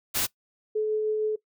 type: noise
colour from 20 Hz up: white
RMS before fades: -26 dBFS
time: 0.14-0.27 s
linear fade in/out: 20 ms
type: tone with tremolo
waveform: sine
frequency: 430 Hz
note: A4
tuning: 40 cents flat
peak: -22 dBFS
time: 0.75-1.36 s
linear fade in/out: 10 ms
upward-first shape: triangle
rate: 6.5 Hz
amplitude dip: 25%
effects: noise-tail reverb RT60 0.1 s tail -20 dB re dry